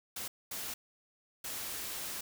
white noise bursts at uneven times, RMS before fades -40 dBFS, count 3, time 0.16-0.28 / 0.51-0.74 / 1.44-2.21 s, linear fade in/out 5 ms, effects none

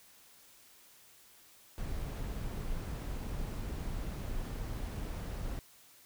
brown noise, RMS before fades -38 dBFS, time 1.78-5.59 s, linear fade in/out 0 ms, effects white hiss -60 dBFS RMS until 6.05 s

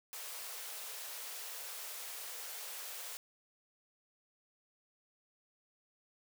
white high-pass noise, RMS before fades -45 dBFS, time 0.13-3.17 s, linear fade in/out 0 ms, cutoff 410 Hz, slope 96 dB/octave, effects none

